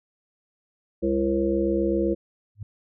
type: harmonic tone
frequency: 67.7 Hz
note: C#2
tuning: 40 cents flat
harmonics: 1 / 3 / 5 / 7 / 8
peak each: -32 / -28 / -23 / -28 / -29 dBFS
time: 1.02-2.15 s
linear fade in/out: 20 ms
type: tone with exponential growth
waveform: sine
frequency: 103.83 Hz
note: G#2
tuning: in tune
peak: -27 dBFS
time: 2.55-2.63 s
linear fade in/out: 5 ms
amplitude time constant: 16 ms
effects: none